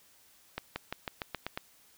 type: accelerating click train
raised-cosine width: 0.3 ms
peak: -18 dBFS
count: 8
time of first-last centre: 0.58-1.575 s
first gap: 180 ms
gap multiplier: 0.92
effects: white hiss -62 dBFS RMS until 1.97 s